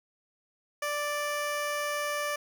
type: tone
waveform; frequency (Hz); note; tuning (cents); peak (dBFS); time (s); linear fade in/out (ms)
15% pulse; 587.3; D5; 0; -23; 0.82-2.36; 5
effects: none